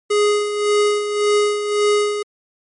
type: tone with tremolo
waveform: square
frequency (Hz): 415.3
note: G#4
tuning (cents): 0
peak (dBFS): -13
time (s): 0.1-2.23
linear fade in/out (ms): 10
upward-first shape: sine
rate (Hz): 1.8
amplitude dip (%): 60
effects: MP3 48 kbps